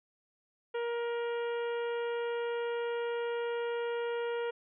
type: harmonic tone with a mistuned harmonic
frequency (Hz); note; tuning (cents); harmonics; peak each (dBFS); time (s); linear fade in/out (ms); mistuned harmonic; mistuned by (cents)
471.6; A#4; +20; 1 / 2 / 3 / 4 / 5 / 6 / 7; -32 / -42 / -44 / -48 / -51 / -51 / -55; 0.74-4.51; 10; 7; -17
effects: none